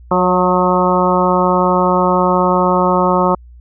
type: harmonic tone with a mistuned harmonic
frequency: 181.1 Hz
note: F#3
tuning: 37 cents flat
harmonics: 1 / 2 / 3 / 4 / 5 / 6 / 7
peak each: -17 / -18 / -17 / -21 / -17 / -18 / -20 dBFS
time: 0.11-3.35 s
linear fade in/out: 5 ms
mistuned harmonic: 3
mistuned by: +21 cents
effects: added 60 Hz sine -36 dBFS peak until 3.6 s